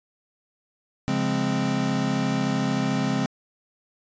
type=chord; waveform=square; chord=Db major seventh; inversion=none; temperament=equal; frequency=138.59 / 174.61 / 207.7 / 261.6 Hz; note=Db3 / F3 / Ab3 / C4; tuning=0 / 0 / 0 / 0 cents; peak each=-29 / -31 / -28 / -27 dBFS; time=1.08-3.26 s; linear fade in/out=0 ms; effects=resampled to 16000 Hz